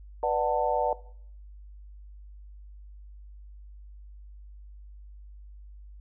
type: chord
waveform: sine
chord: B minor seventh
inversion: none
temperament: just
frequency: 493.9 / 592.7 / 740.8 / 889 Hz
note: B4 / D5 / F#5 / A5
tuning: 0 / +16 / +2 / +18 cents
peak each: -29 dBFS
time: 0.23-0.93 s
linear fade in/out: 2 ms
effects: noise-tail reverb RT60 0.6 s tail -18 dB re dry + added 50 Hz sine -44 dBFS peak until 6 s